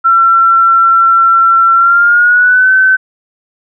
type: tone with pitch glide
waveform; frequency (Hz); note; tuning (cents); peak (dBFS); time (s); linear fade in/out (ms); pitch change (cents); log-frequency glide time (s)
sine; 1353 to 1527.5; E6 to G6; +45 to -45; -4; 0.04-2.97; 20; +210; 1.74-2.72
effects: none